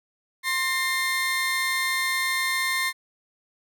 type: tone cluster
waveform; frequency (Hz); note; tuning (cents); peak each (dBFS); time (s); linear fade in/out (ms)
30% pulse; 1053 / 1819 / 2106; C6 / A#6 / C7; +11 / -43 / +11; -27 / -25 / -25; 0.43-2.93; 50
effects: none